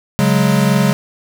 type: chord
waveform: square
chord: C# suspended fourth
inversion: none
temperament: equal with one note detuned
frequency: 139.64 / 185 / 207.7 Hz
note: C#3 / F#3 / G#3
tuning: +13 / 0 / 0 cents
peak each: -16 dBFS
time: 0.19-0.93 s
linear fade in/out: 0 ms
effects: 8-bit